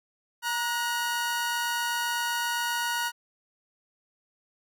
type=tone pair together; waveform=sawtooth; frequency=942.1 / 1457 Hz; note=A#5 / F#6; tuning=+18 / -27 cents; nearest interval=minor sixth; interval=755 cents; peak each=-26 dBFS; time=0.42-3.12 s; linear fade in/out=50 ms; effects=none